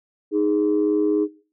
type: tone pair together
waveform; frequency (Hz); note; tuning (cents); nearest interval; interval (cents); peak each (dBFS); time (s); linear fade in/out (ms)
sine; 311.1 / 414.5; D#4 / G#4; 0 / -3; perfect fourth; 497; -19; 0.31-1.28; 50
effects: noise-tail reverb RT60 0.4 s tail -19 dB re dry + tanh soft clip ceiling -11 dBFS